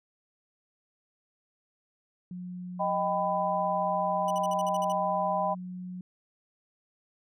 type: tone with pitch glide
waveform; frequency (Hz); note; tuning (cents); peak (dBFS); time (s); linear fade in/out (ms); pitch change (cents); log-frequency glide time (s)
sine; 180 to 181.67; F#3 to F#3; -47 to -31; -36; 2.31-6.01; 2; +16; 3.74-4.75
type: chord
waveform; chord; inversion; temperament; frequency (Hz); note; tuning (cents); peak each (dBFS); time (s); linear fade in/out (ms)
sine; Eb augmented; none; equal with one note detuned; 622.3 / 784 / 998.7; Eb5 / G5 / B5; 0 / 0 / +19; -30; 2.79-5.55; 20
type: tone bursts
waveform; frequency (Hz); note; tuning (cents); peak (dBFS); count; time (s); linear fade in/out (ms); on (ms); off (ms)
20% pulse; 2960; F#7; 0; -35; 9; 4.28-4.922; 2; 26; 51
effects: none